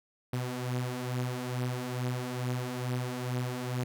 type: beating tone pair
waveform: sawtooth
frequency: 123.47 / 125.77 Hz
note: B2 / B2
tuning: 0 / +32 cents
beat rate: 2.3 Hz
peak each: -33 / -29 dBFS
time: 0.33-3.84 s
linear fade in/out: 5 ms
effects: none